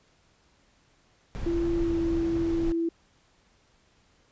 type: noise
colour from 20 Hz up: brown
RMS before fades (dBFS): -33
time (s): 1.35-2.72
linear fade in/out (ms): 0
type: tone with pitch glide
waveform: sine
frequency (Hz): 338.7 to 333.1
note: E4 to E4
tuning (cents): +47 to +18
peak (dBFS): -24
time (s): 1.46-2.89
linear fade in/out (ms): 5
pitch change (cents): -29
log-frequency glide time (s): 1.76-2.01
effects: pink hiss -64 dBFS RMS until 4.31 s + resampled to 16000 Hz